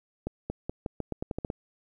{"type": "accelerating click train", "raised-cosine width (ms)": 2, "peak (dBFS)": -18, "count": 11, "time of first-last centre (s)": [0.27, 1.501], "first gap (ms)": 230, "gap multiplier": 0.85, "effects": ["10-bit"]}